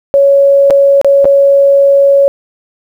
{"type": "tone with dropouts", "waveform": "sine", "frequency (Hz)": 557, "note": "C#5", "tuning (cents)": 8, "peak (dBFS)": -3, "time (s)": [0.14, 2.28], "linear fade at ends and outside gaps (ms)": 0, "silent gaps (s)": [[0.701, 0.707], [1.014, 1.046], [1.245, 1.254]], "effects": ["7-bit"]}